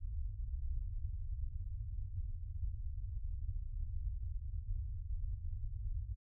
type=low-pass noise; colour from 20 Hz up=pink; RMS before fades=-40 dBFS; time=0-6.16 s; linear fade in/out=50 ms; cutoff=100 Hz; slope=48 dB/octave; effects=none